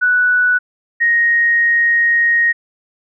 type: tone pair in turn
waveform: sine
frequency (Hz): 1480 / 1871.2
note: F#6 / A#6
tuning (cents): 0 / +6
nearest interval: major third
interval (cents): 406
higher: second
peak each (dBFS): -10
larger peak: neither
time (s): 0.01-0.59 / 1-2.53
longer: second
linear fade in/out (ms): 20
effects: none